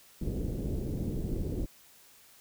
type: low-pass noise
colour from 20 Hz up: pink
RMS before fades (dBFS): -33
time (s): 0.21-1.66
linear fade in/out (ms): 10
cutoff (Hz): 420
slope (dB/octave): 24
effects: white hiss -58 dBFS RMS until 2.4 s